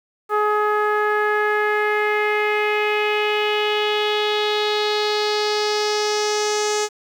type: tone with low-pass filter sweep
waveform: sawtooth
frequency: 421.1 Hz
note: G#4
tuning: 24 cents sharp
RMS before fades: -20 dBFS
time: 0.29-6.89 s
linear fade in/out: 50 ms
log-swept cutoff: 1300 to 6700 Hz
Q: 3.4
effects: 8-bit